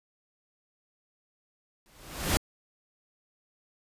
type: noise with exponential growth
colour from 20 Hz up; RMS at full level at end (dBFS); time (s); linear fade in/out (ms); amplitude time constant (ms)
pink; -23; 1.86-2.37; 0; 110
effects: resampled to 32000 Hz